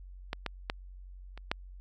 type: clicks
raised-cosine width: 0.3 ms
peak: -17 / -17 / -14 / -30 / -12 dBFS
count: 5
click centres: 0.331 / 0.463 / 0.699 / 1.376 / 1.515 s
effects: added 46 Hz sine -45 dBFS peak until 1.8 s